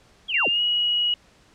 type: linear sweep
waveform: sine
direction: down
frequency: 3429 to 56 Hz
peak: -24 dBFS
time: 0.28-0.49 s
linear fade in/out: 20 ms
type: tone with pitch glide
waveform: sine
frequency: 2773 to 2906 Hz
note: F7 to F#7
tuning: -13 to -32 cents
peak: -19 dBFS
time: 0.34-1.14 s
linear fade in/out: 2 ms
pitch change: +81 cents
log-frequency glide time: 0.47-0.61 s
effects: pink hiss -56 dBFS RMS until 1.54 s + low-pass 7000 Hz 12 dB/octave